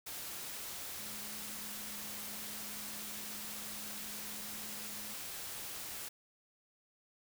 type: tone in noise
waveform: sine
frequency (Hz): 210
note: G#3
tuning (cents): +19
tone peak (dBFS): -54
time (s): 0.99-5.14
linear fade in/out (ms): 10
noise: white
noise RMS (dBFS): -44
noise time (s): 0.06-6.09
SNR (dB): -13
effects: none